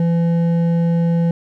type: tone with hard clipping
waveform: triangle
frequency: 168.6 Hz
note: E3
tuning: 39 cents sharp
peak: -15 dBFS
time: 0-1.31 s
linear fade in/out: 2 ms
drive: 11 dB
effects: none